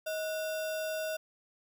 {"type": "tone with sample-and-hold", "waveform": "sine", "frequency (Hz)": 631, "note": "D#5", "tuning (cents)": 24, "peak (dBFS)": -32, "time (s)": [0.06, 1.17], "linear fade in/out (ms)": 10, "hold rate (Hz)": 2100, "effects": []}